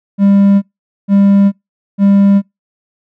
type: tone bursts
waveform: triangle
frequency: 199 Hz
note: G3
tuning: 26 cents sharp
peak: -3 dBFS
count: 3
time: 0.18-2.42 s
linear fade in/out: 50 ms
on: 440 ms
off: 460 ms
effects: noise-tail reverb RT60 0.2 s tail -26 dB re dry